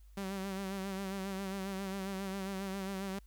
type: tone with vibrato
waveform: sawtooth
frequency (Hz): 193.5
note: G3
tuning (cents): -22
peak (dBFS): -33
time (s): 0.17-3.19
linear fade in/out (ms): 5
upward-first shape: sine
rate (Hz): 7.4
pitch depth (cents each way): 47
effects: added 50 Hz sine -54 dBFS peak until 3.26 s + white hiss -73 dBFS RMS until 3.26 s